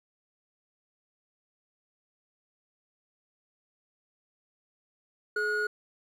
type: tone pair together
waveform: triangle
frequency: 424.5 / 1446 Hz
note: G#4 / F#6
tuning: +38 / -40 cents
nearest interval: octave + major sixth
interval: 2122 cents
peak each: -30 / -26 dBFS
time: 5.36-5.67 s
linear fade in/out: 5 ms
effects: none